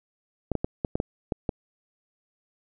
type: clicks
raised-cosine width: 2 ms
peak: -12 dBFS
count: 8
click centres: 0.517 / 0.553 / 0.645 / 0.848 / 0.955 / 1.001 / 1.322 / 1.492 s
effects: none

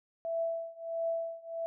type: tone with tremolo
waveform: sine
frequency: 663 Hz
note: E5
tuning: 10 cents sharp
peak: -28 dBFS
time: 0.25-1.66 s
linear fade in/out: 0 ms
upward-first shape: triangle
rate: 1.5 Hz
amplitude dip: 95%
effects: none

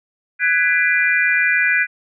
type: chord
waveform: sine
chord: G# half-diminished seventh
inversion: third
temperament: just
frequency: 1495.1 / 1661.2 / 1993.5 / 2392 Hz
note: F#6 / G#6 / B6 / D7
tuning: +18 / 0 / +16 / +31 cents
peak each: -19 dBFS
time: 0.39-1.87 s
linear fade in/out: 50 ms
effects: none

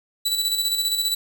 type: tone with tremolo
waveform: sawtooth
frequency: 3951 Hz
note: B7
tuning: in tune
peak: -16 dBFS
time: 0.25-1.15 s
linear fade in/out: 10 ms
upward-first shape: square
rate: 15 Hz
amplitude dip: 45%
effects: none

